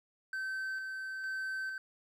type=tone with tremolo; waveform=triangle; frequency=1543 Hz; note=G6; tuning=28 cents flat; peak=-33 dBFS; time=0.33-1.78 s; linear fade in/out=2 ms; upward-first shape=square; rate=1.1 Hz; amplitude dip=30%; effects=none